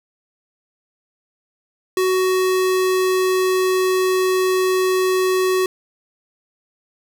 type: tone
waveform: square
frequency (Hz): 372.6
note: F#4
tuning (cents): +12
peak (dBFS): -16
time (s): 1.97-5.66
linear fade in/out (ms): 2
effects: none